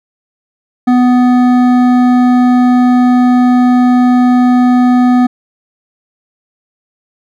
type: tone with hard clipping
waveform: sine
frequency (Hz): 248.4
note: B3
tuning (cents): +10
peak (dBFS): -7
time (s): 0.87-5.27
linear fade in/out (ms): 10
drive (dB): 11
effects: none